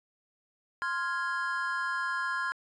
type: chord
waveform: triangle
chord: F minor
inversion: second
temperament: equal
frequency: 1046.5 / 1396.9 / 1661.2 Hz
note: C6 / F6 / Ab6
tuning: 0 / 0 / 0 cents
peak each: -32 dBFS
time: 0.82-2.52 s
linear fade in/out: 0 ms
effects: resampled to 24000 Hz